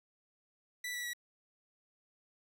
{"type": "tone with pitch steps", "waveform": "sawtooth", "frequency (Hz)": [1973, 1952.6, 1932.4], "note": ["B6", "B6", "B6"], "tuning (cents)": [-2, -20, -38], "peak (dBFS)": -34, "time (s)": [0.84, 1.134], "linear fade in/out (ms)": 5, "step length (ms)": 98, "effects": []}